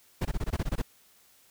brown noise bursts, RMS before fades -28 dBFS, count 10, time 0.21-0.82 s, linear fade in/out 10 ms, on 43 ms, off 20 ms, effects white hiss -61 dBFS RMS until 1.5 s

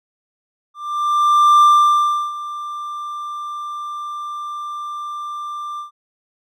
triangle tone with ADSR envelope, 1186 Hz, D6, 17 cents sharp, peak -5 dBFS, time 0.74-5.91 s, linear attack 880 ms, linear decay 700 ms, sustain -18 dB, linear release 120 ms, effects none

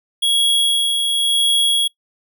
square tone with tremolo, 3322 Hz, G#7, in tune, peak -13 dBFS, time 0.22-1.88 s, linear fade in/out 10 ms, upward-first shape sine, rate 0.94 Hz, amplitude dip 35%, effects noise-tail reverb RT60 0.1 s tail -22 dB re dry

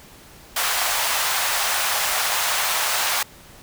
pink high-pass noise, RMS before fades -22 dBFS, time 0.56-3.23 s, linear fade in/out 5 ms, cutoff 720 Hz, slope 24 dB/octave, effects pink hiss -46 dBFS RMS until 3.62 s

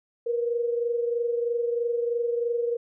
sine tone pair together, 470.8 / 493.9 Hz, A#4 / B4, +17 / 0 cents, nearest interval minor second, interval 83 cents, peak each -24 / -32 dBFS, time 0.26-2.77 s, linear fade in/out 10 ms, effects none

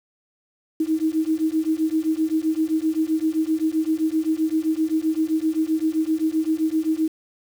sine beating tone pair, 313 / 320.7 Hz, D#4 / E4, +10 / -48 cents, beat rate 7.7 Hz, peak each -22 dBFS, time 0.8-7.08 s, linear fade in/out 5 ms, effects 7-bit

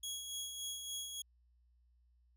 20% pulse tone with tremolo, 3322 Hz, G#7, in tune, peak -34 dBFS, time 0.03-1.22 s, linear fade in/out 5 ms, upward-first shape sine, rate 3.5 Hz, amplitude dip 45%, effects added 60 Hz sine -67 dBFS peak until 2.36 s

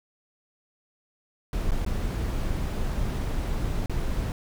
brown noise with dropouts, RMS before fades -27 dBFS, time 1.53-4.32 s, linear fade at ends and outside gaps 1 ms, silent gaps 1.709-1.718 / 1.849-1.863 / 3.86-3.896 s, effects none

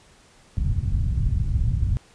white low-pass noise, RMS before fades -22 dBFS, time 0.57-1.97 s, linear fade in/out 0 ms, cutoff 120 Hz, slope 24 dB/octave, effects pink hiss -54 dBFS RMS until 2.14 s + resampled to 22050 Hz

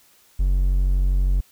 triangle tone, 46.25 Hz, F#1, in tune, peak -14 dBFS, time 0.39-1.41 s, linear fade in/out 10 ms, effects white hiss -56 dBFS RMS until 1.51 s

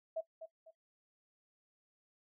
sine tone with echo, 649 Hz, E5, 27 cents flat, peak -34 dBFS, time 0.16-0.21 s, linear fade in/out 10 ms, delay 250 ms, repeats 2, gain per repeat -10 dB, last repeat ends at 0.71 s, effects noise-tail reverb RT60 0.1 s tail -18 dB re dry

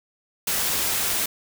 white noise, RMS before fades -24 dBFS, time 0.47-1.26 s, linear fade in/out 5 ms, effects none

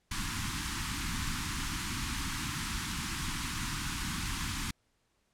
pink band-stop noise, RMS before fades -35 dBFS, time 0.11-4.71 s, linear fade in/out 5 ms, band 310 to 940 Hz, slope 48 dB/octave, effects pink hiss -75 dBFS RMS until 5.33 s + low-pass 10000 Hz 12 dB/octave

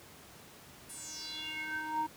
square tone with band-pass filter sweep, 311.1 Hz, D#4, in tune, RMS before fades -39 dBFS, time 0.89-2.07 s, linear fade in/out 10 ms, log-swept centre 10000 to 790 Hz, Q 5.6, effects pink hiss -54 dBFS RMS until 2.16 s + high-pass 80 Hz 12 dB/octave

